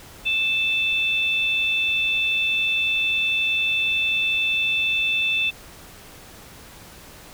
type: tone pair together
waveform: sine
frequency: 2637 / 3548 Hz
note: E7 / A7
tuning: 0 / +14 cents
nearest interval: perfect fourth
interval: 514 cents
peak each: -20 / -25 dBFS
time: 0.25-5.51 s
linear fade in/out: 20 ms
effects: pink hiss -44 dBFS RMS until 7.33 s